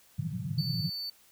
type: band-pass noise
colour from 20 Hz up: white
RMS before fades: -33 dBFS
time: 0.18-0.9 s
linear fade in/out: 10 ms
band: 100 to 180 Hz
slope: 96 dB/octave
type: tone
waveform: triangle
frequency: 4500 Hz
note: C#8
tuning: 25 cents sharp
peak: -33 dBFS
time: 0.58-1.1 s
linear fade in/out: 5 ms
effects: white hiss -61 dBFS RMS until 1.31 s